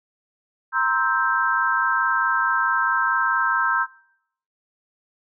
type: chord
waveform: sine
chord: C dominant seventh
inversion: third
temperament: just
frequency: 941.9 / 1046.5 / 1308.1 / 1569.8 Hz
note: Bb5 / C6 / E6 / G6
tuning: +18 / 0 / -14 / +2 cents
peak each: -26 / -25 / -23 / -21 dBFS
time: 0.72-3.87 s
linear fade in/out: 50 ms
effects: noise-tail reverb RT60 0.7 s tail -22 dB re dry